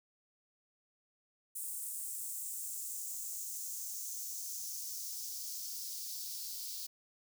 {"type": "noise with high-pass filter sweep", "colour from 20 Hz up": "blue", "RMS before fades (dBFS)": -42, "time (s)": [1.55, 6.87], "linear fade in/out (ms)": 10, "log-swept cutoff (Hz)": [8700, 4500], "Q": 2.9, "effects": []}